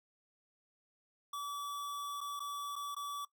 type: tone with dropouts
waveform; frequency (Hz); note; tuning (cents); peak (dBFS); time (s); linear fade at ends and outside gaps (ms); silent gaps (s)
square; 1149; D6; -38; -39; 1.33-3.25; 5; 2.207-2.211 / 2.395-2.402 / 2.757-2.761 / 2.948-2.964
effects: noise-tail reverb RT60 0.1 s tail -20 dB re dry